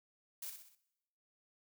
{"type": "noise with echo", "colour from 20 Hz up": "blue", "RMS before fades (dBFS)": -44, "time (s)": [0.42, 0.5], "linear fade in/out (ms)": 5, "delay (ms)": 63, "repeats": 4, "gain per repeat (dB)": -6, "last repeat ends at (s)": 0.752, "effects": ["noise-tail reverb RT60 0.9 s tail -19 dB re dry"]}